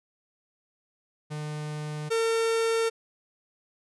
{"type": "tone pair in turn", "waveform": "45% pulse", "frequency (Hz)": [150.9, 453.9], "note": ["D3", "A#4"], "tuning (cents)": [47, -46], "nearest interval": "octave + perfect fifth", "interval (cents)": 1907, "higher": "second", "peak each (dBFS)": [-32, -23], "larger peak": "second", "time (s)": [[1.3, 2.1], [2.1, 2.9]], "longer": "neither", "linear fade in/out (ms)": 20, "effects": ["resampled to 24000 Hz"]}